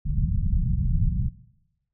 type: low-pass noise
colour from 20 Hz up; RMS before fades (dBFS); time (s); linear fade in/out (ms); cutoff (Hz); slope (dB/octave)
pink; -23; 0.05-1.29; 10; 180; 48
effects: noise-tail reverb RT60 0.9 s tail -18 dB re dry